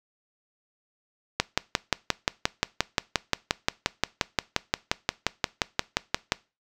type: click train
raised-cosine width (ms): 0.2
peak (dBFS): -3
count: 29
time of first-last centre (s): 1.4-6.321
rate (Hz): 5.69
effects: noise-tail reverb RT60 0.3 s tail -22 dB re dry